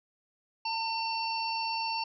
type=harmonic tone; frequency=904 Hz; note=A5; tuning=47 cents sharp; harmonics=1 / 3 / 5 / 6; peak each=-32 / -37 / -36 / -42 dBFS; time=0.65-2.04 s; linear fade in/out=5 ms; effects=none